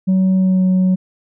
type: tone with pitch glide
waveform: sine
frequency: 188.1 to 185.51 Hz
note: F#3 to F#3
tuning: +29 to +5 cents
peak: -8 dBFS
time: 0.07-0.96 s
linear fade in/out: 20 ms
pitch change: -24 cents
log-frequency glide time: 0.36-0.64 s
effects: tanh soft clip ceiling -10 dBFS